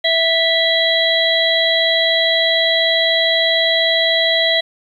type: harmonic tone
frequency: 657 Hz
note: E5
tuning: 6 cents flat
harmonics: 1 / 3 / 5 / 6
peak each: -18 / -18 / -18 / -18 dBFS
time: 0.04-4.61 s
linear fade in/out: 10 ms
effects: 8-bit